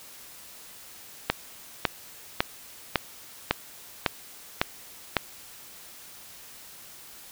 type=click train; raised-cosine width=0.3 ms; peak=-4 dBFS; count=8; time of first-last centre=1.3-5.167 s; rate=1.81 Hz; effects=white hiss -47 dBFS RMS until 7.31 s